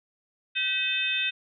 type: harmonic tone with a mistuned harmonic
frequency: 514 Hz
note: C5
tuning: 31 cents flat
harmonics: 3 / 4 / 5 / 6 / 7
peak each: -34 / -37 / -27 / -36 / -29 dBFS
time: 0.55-1.31 s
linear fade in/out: 20 ms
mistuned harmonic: 4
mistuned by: -100 cents
effects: none